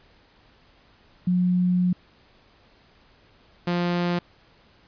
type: tone pair in turn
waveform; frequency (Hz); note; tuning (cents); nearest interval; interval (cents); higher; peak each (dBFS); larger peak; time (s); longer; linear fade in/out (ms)
sine / sawtooth; 180 / 175.08; F#3 / F3; -47 / +5; unison; 48; first; -18; neither; 1.27-1.93 / 3.67-4.19; first; 5
effects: pink hiss -57 dBFS RMS until 4.87 s + resampled to 11025 Hz